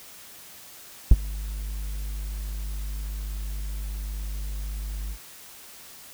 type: tone with ADSR envelope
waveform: triangle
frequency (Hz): 50.6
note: G#1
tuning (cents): -44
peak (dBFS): -3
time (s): 1.11-5.18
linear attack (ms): 5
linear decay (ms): 32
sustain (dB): -24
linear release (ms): 71
effects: white hiss -46 dBFS RMS until 6.13 s